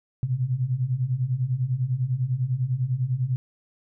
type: beating tone pair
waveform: sine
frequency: 120.9 / 130.9 Hz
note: B2 / C3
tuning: -36 / +1 cents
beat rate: 10 Hz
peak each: -27 / -24 dBFS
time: 0.23-3.36 s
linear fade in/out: 0 ms
effects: none